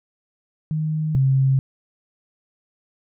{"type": "tone pair in turn", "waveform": "sine", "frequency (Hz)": [155.56, 134.08], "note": ["D#3", "C3"], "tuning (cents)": [0, 43], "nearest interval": "minor third", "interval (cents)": 257, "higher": "first", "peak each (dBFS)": [-20, -14], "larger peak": "second", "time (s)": [[0.71, 1.15], [1.15, 1.59]], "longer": "neither", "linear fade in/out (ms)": 0, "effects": []}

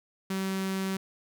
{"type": "tone with notch filter", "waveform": "sawtooth", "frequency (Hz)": 191.4, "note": "G3", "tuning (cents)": -41, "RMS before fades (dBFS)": -31, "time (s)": [0.3, 0.97], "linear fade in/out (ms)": 5, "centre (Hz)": 660, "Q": 1.6, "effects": []}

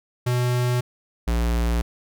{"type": "tone pair in turn", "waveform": "square", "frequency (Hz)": [123.47, 58.27], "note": ["B2", "A#1"], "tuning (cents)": [0, 0], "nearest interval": "octave + minor second", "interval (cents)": 1300, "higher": "first", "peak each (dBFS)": -20, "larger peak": "neither", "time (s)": [[0.26, 0.81], [1.27, 1.82]], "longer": "neither", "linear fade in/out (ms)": 10, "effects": []}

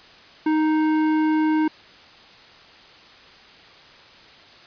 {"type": "tone with hard clipping", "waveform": "sine", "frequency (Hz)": 311.1, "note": "D#4", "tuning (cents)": 0, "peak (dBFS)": -19, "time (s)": [0.46, 1.68], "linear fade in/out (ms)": 5, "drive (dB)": 12, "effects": ["white hiss -47 dBFS RMS until 4.66 s", "resampled to 11025 Hz"]}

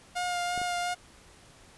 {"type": "tone with vibrato", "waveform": "sawtooth", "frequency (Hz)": 710, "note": "F5", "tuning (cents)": 28, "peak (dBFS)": -25, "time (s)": [0.15, 0.95], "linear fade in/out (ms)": 20, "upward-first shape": "sine", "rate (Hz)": 2.8, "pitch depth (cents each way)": 17}
{"type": "clicks", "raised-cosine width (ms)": 2, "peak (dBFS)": -28, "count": 2, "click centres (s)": [0.577, 0.616]}
{"effects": ["pink hiss -55 dBFS RMS until 1.77 s", "resampled to 24000 Hz"]}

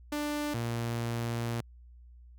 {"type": "tone pair in turn", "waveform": "sawtooth", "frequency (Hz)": [295.4, 117.23], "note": ["D4", "A#2"], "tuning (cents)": [10, 10], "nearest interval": "octave + major third", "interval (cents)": 1600, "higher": "first", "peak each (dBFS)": -27, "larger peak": "neither", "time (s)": [[0.12, 0.54], [0.54, 1.61]], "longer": "second", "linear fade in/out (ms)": 5, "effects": ["added 60 Hz sine -50 dBFS peak until 2.38 s"]}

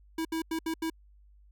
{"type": "tone bursts at uneven times", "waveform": "square", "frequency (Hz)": 324.2, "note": "E4", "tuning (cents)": -29, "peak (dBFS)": -30, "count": 5, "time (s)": [[0.18, 0.25], [0.32, 0.42], [0.51, 0.59], [0.66, 0.74], [0.82, 0.9]], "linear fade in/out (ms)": 5, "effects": ["added 50 Hz sine -55 dBFS peak until 1.51 s"]}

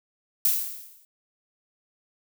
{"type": "noise with exponential decay", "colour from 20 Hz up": "violet", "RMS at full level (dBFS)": -19, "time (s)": [0.45, 1.05], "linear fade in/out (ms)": 1, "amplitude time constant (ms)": 130, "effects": []}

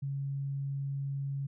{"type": "tone", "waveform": "sine", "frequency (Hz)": 138.59, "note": "C#3", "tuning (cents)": 0, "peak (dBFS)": -32, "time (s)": [0.02, 1.47], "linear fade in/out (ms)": 10, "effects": []}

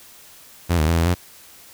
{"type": "tone with pitch steps", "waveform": "sawtooth", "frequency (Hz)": [86.6, 77.1, 83.7, 82.9, 88.6], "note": ["F2", "D#2", "E2", "E2", "F2"], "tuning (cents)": [-14, -15, 27, 10, 25], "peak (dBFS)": -12, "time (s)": [0.69, 1.15], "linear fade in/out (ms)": 20, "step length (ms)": 92, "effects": ["white hiss -46 dBFS RMS until 1.73 s"]}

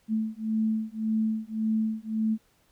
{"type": "beating tone pair", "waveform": "sine", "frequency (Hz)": [218.6, 220.4], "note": ["A3", "A3"], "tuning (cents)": [-11, 3], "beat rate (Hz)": 1.8, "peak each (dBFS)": -28, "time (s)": [0.08, 2.38], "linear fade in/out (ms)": 50, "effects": ["pink hiss -66 dBFS RMS until 2.71 s"]}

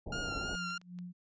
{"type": "low-pass noise", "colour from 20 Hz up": "pink", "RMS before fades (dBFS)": -41, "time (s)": [0.06, 0.56], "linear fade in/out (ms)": 10, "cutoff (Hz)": 860, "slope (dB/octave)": 96}
{"type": "tone with vibrato", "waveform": "sawtooth", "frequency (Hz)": 1401, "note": "F6", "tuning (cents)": 5, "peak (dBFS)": -33, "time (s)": [0.12, 0.78], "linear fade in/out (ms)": 5, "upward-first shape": "triangle", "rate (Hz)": 3.1, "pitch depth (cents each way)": 37}
{"type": "tone with tremolo", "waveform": "sine", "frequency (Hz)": 178.1, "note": "F3", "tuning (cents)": 34, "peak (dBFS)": -40, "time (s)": [0.53, 1.13], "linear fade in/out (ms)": 20, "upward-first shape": "sine", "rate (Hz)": 2.6, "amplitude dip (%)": 90}
{"type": "clicks", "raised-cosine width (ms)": 0.2, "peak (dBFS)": -40, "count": 4, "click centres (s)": [0.551, 0.705, 0.815, 0.988]}
{"effects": ["resampled to 16000 Hz"]}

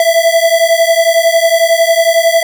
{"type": "beating tone pair", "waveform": "square", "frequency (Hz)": [659.3, 670.3], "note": ["E5", "E5"], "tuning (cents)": [0, 29], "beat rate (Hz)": 11, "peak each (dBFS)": -11, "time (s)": [0, 2.43], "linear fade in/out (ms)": 2, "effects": []}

